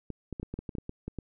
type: clicks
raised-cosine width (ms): 3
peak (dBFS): -23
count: 12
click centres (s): 0.103 / 0.327 / 0.398 / 0.43 / 0.54 / 0.59 / 0.692 / 0.752 / 0.784 / 0.894 / 1.08 / 1.187
effects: none